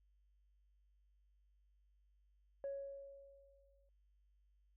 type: tone with exponential decay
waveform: sine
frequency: 554.4 Hz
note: C#5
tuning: in tune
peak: -38 dBFS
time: 2.64-3.89 s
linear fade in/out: 1 ms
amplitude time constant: 270 ms
effects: tanh soft clip ceiling -37 dBFS + added 50 Hz sine -70 dBFS peak until 4.76 s